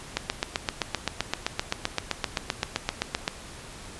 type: click train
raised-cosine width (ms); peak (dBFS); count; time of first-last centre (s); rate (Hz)
0.2; -7; 25; 0.17-3.279; 7.72
effects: pink hiss -43 dBFS RMS until 3.99 s + resampled to 24000 Hz